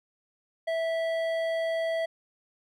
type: tone with hard clipping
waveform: sine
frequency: 656 Hz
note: E5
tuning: 9 cents flat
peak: -28 dBFS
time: 0.67-2.06 s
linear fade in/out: 10 ms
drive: 10 dB
effects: none